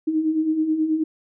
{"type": "beating tone pair", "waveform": "sine", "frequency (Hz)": [306.5, 315.8], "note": ["D#4", "D#4"], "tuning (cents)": [-26, 26], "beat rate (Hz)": 9.3, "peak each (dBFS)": [-27, -19], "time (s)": [0.07, 1.04], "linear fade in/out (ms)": 10, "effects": []}